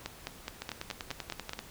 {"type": "two click trains", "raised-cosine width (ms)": 0.2, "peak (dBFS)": [-19, -18], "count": [11, 8], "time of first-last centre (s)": [[0.62, 1.591], [0.06, 1.534]], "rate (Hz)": [10.3, 4.75], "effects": ["pink hiss -51 dBFS RMS until 1.7 s"]}